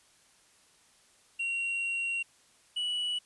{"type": "tone pair in turn", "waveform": "triangle", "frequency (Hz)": [2749, 2945], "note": ["F7", "F#7"], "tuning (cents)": [-28, -9], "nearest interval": "minor second", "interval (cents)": 119, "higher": "second", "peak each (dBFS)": -28, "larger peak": "neither", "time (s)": [[1.39, 2.23], [2.76, 3.19]], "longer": "first", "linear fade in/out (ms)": 10, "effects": ["white hiss -63 dBFS RMS until 3.25 s", "resampled to 24000 Hz"]}